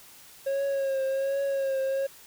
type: tone with vibrato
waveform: triangle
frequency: 544 Hz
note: C#5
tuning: 33 cents flat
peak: -23 dBFS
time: 0.46-2.07 s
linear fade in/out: 10 ms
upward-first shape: triangle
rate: 1.3 Hz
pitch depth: 40 cents each way
effects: white hiss -51 dBFS RMS until 2.26 s